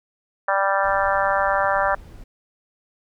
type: harmonic tone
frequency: 196 Hz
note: G3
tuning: in tune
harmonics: 3 / 4 / 5 / 6 / 7 / 8 / 9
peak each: -23 / -24 / -25 / -26 / -26 / -27 / -28 dBFS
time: 0.48-1.95 s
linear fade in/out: 5 ms
type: noise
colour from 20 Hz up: brown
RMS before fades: -40 dBFS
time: 0.83-2.24 s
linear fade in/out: 5 ms
effects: none